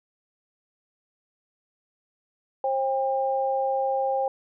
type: tone pair together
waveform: sine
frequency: 534 / 800.1 Hz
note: C5 / G5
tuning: +35 / +35 cents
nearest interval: perfect fifth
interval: 700 cents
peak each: -25 dBFS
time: 2.64-4.28 s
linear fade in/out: 2 ms
effects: none